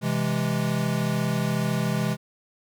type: chord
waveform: square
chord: C augmented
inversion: none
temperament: equal with one note detuned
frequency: 130.81 / 164.81 / 207.1 Hz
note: C3 / E3 / G#3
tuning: 0 / 0 / -5 cents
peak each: -28 dBFS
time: 0.01-2.17 s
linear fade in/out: 50 ms
effects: none